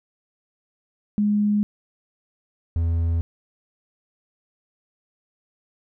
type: tone pair in turn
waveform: sine / triangle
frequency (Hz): 207.7 / 83.43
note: G#3 / E2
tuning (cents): 0 / +21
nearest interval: octave + major third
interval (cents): 1579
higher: first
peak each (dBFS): -17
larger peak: neither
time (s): 1.18-1.63 / 2.76-3.21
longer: neither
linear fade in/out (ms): 0
effects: none